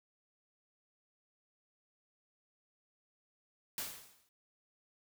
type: noise with exponential decay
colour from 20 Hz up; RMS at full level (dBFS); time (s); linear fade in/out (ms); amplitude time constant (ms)
white; -37; 3.78-4.29; 1; 110
effects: none